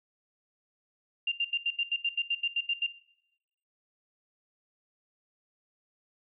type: tone bursts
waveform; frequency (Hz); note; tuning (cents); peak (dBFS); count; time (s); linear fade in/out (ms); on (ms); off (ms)
sine; 2788; F7; -4; -25; 13; 1.27-2.866; 5; 48; 81
effects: noise-tail reverb RT60 0.8 s tail -17 dB re dry